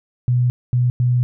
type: tone bursts at uneven times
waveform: sine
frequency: 123.47 Hz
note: B2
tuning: in tune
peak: -13 dBFS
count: 3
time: 0.28-0.5 / 0.73-0.9 / 1-1.23 s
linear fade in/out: 0 ms
effects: none